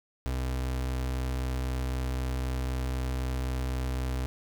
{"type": "tone", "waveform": "35% pulse", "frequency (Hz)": 63.9, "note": "C2", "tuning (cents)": -40, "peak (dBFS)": -27, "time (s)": [0.26, 4.26], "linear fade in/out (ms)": 0, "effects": []}